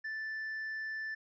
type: tone with tanh clipping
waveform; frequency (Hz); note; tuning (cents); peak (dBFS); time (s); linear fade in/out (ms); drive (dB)
triangle; 1760; A6; 0; -37; 0.04-1.15; 10; 7
effects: resampled to 16000 Hz